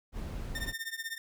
brown noise, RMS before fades -38 dBFS, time 0.12-0.74 s, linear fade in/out 50 ms
sawtooth tone with tremolo, 1814 Hz, A#6, 48 cents flat, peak -29 dBFS, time 0.55-1.18 s, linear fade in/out 2 ms, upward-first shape triangle, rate 16 Hz, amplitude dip 95%
effects none

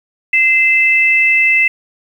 sine tone pair together, 2068 / 2637 Hz, C7 / E7, -21 / 0 cents, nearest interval major third, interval 421 cents, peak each -11 dBFS, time 0.33-1.68 s, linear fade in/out 5 ms, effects 7-bit

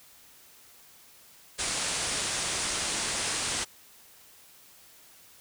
white low-pass noise, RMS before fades -31 dBFS, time 1.58-3.65 s, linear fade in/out 20 ms, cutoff 9700 Hz, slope 96 dB/octave, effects white hiss -55 dBFS RMS until 5.4 s

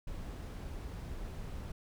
brown noise, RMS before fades -42 dBFS, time 0.07-1.72 s, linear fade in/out 5 ms, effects none

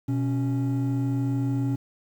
triangle tone pair together, 123.61 / 277.2 Hz, B2 / C#4, +2 / 0 cents, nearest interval octave + major second, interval 1398 cents, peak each -22 / -24 dBFS, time 0.08-1.76 s, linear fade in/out 10 ms, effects tanh soft clip ceiling -15 dBFS + 9-bit

